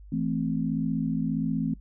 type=chord; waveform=sine; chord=A minor; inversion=second; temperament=equal; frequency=164.81 / 220 / 261.6 Hz; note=E3 / A3 / C4; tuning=0 / 0 / 0 cents; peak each=-29 dBFS; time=0.12-1.74 s; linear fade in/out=5 ms; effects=noise-tail reverb RT60 0.1 s tail -19 dB re dry + added 50 Hz sine -44 dBFS peak until 1.8 s